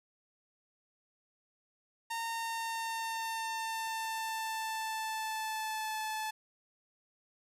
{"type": "tone with pitch glide", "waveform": "sawtooth", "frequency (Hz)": [917, 868.5], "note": ["A#5", "A5"], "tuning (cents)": [-29, -23], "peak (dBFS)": -31, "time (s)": [2.1, 6.31], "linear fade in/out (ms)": 10, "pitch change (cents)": -94, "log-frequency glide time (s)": [2.24, 5.98], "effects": ["resampled to 32000 Hz", "10-bit"]}